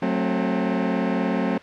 sawtooth chord, F# diminished, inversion none, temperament just, 185 / 222 / 266.4 Hz, F#3 / A3 / C4, 0 / +16 / +31 cents, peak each -21 dBFS, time 0.02-1.58 s, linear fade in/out 5 ms, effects white hiss -43 dBFS RMS until 1.62 s + low-pass 2000 Hz 12 dB/octave

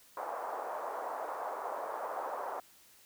pink band-pass noise, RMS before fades -39 dBFS, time 0.17-2.6 s, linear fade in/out 2 ms, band 570 to 1100 Hz, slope 24 dB/octave, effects white hiss -61 dBFS RMS until 3.05 s

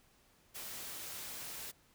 white noise, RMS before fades -45 dBFS, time 0.54-1.72 s, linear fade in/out 20 ms, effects pink hiss -68 dBFS RMS until 1.94 s

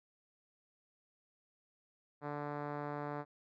5% pulse tone with low-pass filter, 146.4 Hz, D3, 5 cents flat, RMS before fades -41 dBFS, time 2.21-3.25 s, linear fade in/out 50 ms, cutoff 1100 Hz, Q 0.68, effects none

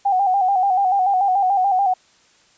sine tone with vibrato, 768 Hz, G5, 36 cents flat, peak -14 dBFS, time 0.05-1.94 s, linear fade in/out 10 ms, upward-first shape square, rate 6.9 Hz, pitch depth 66 cents each way, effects white hiss -55 dBFS RMS until 2.57 s + resampled to 16000 Hz

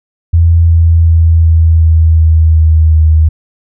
sine tone with pitch steps, 83.6 / 82.88 / 82.16 / 81.45 / 80.75 / 80.06 / 79.37 / 78.68 Hz, E2 / E2 / E2 / E2 / E2 / D#2 / D#2 / D#2, +25 / +10 / -5 / -20 / -35 / +50 / +35 / +20 cents, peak -3 dBFS, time 0.33-3.29 s, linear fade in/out 10 ms, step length 370 ms, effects none

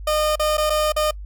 30% pulse tone with dropouts, 610 Hz, D#5, 34 cents flat, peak -15 dBFS, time 0.07-1.11 s, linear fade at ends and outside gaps 5 ms, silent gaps 0.357-0.395 / 0.571-0.579 / 0.698-0.702 / 0.922-0.963 s, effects noise-tail reverb RT60 0.1 s tail -24 dB re dry + added 50 Hz sine -31 dBFS peak until 1.25 s

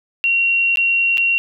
sine tone with dropouts, 2745 Hz, F7, 31 cents flat, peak -13 dBFS, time 0.24-1.38 s, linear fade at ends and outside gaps 0 ms, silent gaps 0.758-0.772 / 1.173-1.18 s, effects none

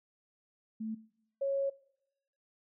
sine tone pair in turn, 220 / 550.7 Hz, A3 / C#5, 0 / -11 cents, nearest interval octave + major third, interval 1589 cents, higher second, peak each -35 / -29 dBFS, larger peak second, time 0.8-0.95 / 1.41-1.7 s, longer second, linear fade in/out 10 ms, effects noise-tail reverb RT60 0.8 s tail -21 dB re dry

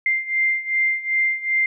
sine beating tone pair, 2093 / 2095.6 Hz, C7 / C7, 0 / +2 cents, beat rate 2.6 Hz, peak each -23 / -20 dBFS, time 0.06-1.66 s, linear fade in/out 2 ms, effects none

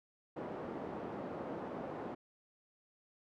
pink band-pass noise, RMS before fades -43 dBFS, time 0.36-2.15 s, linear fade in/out 10 ms, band 250 to 760 Hz, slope 12 dB/octave, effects none

